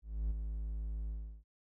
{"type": "tone with ADSR envelope", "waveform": "triangle", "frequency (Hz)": 53.4, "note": "G#1", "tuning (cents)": 49, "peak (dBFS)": -28, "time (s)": [0.02, 1.44], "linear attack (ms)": 290, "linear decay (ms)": 8, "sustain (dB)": -6, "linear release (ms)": 350, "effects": []}